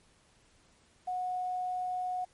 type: tone with quantisation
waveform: sine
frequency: 731 Hz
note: F#5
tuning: 21 cents flat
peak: -31 dBFS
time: 1.07-2.25 s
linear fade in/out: 10 ms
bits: 10
effects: pink hiss -65 dBFS RMS until 2.33 s + MP3 48 kbps